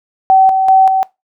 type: tone with tremolo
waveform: sine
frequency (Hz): 764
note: G5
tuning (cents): -45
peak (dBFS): -4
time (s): 0.3-1.03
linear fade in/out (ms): 0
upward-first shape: square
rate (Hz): 2.6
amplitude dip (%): 45
effects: noise-tail reverb RT60 0.2 s tail -21 dB re dry